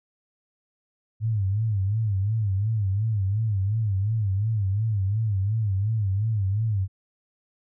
sine tone with vibrato, 103.6 Hz, G#2, 4 cents flat, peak -21 dBFS, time 1.2-6.88 s, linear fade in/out 50 ms, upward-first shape sine, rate 2.8 Hz, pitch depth 150 cents each way, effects none

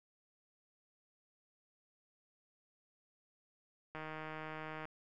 click train, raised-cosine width 0.5 ms, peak -30 dBFS, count 142, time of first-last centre 3.95-4.854 s, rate 156 Hz, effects none

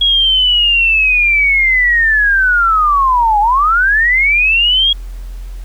sine linear two-way sweep, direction down then up, 3322 to 810 to 3322 Hz, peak -8 dBFS, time 0.01-4.93 s, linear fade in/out 5 ms, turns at 3.4 s, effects added 43 Hz sine -23 dBFS peak until 5.64 s + pink hiss -45 dBFS RMS until 5.64 s

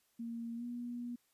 sine tone with pitch glide, 232.2 to 241.1 Hz, A#3 to B3, -7 to -41 cents, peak -39 dBFS, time 0.19-1.16 s, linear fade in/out 10 ms, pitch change +66 cents, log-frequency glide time 0.56-0.64 s, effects white hiss -75 dBFS RMS until 1.33 s + resampled to 32000 Hz

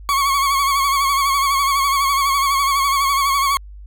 40% pulse tone with vibrato, 1108.7 Hz, C#6, in tune, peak -14 dBFS, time 0.09-3.57 s, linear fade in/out 0 ms, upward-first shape sine, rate 12 Hz, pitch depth 53 cents each way, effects added 50 Hz sine -34 dBFS peak until 3.86 s

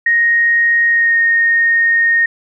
sine tone with pitch glide, 1868 to 1850.8 Hz, A#6 to A#6, +3 to -13 cents, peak -9 dBFS, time 0.06-2.26 s, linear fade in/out 5 ms, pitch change -16 cents, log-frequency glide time 0.88-1.17 s, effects none

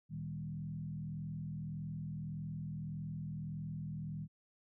sine tone with frequency modulation, 155.56 Hz, D#3, in tune, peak -39 dBFS, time 0.09-4.28 s, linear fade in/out 50 ms, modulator 41.7 Hz, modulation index 0.99, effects none

